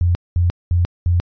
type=tone bursts; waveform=sine; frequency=87.4 Hz; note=F2; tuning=2 cents sharp; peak=-12 dBFS; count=4; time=0.01-1.2 s; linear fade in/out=0 ms; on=140 ms; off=210 ms; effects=resampled to 11025 Hz